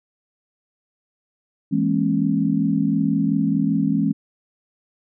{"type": "chord", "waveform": "sine", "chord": "A# half-diminished seventh", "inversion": "second", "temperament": "equal with one note detuned", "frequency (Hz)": [164.81, 207.7, 233.1, 272.3], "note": ["E3", "G#3", "A#3", "C#4"], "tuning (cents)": [0, 0, 0, -31], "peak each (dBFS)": [-23, -21, -27, -21], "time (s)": [1.71, 4.13], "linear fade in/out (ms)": 20, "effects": []}